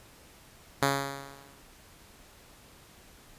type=tone with exponential decay; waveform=5% pulse; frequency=138.59 Hz; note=C#3; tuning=in tune; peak=-10 dBFS; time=0.82-1.61 s; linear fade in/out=5 ms; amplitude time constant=170 ms; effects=pink hiss -55 dBFS RMS until 3.38 s + resampled to 32000 Hz